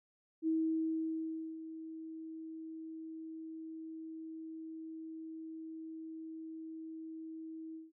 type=tone with ADSR envelope; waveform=sine; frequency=321 Hz; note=E4; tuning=46 cents flat; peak=-29 dBFS; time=0.42-7.92 s; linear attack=53 ms; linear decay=1100 ms; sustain=-14 dB; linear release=170 ms; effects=none